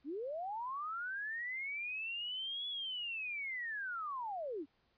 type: linear two-way sweep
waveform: sine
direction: up then down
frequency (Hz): 256.2 to 3419 to 256.2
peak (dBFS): -38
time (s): 0.04-4.66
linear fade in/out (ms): 50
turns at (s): 2.68
effects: pink hiss -75 dBFS RMS until 4.97 s + resampled to 11025 Hz